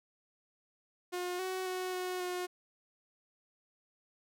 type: tone with pitch steps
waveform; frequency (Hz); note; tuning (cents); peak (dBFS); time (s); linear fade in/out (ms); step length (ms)
sawtooth; 358.4 / 373.7 / 368.7 / 365.6 / 360.3; F4 / F#4 / F#4 / F#4 / F#4; +45 / +17 / -6 / -21 / -46; -31; 1.12-2.47; 20; 270
effects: none